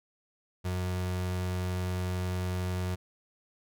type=tone; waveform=35% pulse; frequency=91.1 Hz; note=F#2; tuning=26 cents flat; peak=-28 dBFS; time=0.64-2.96 s; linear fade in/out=20 ms; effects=none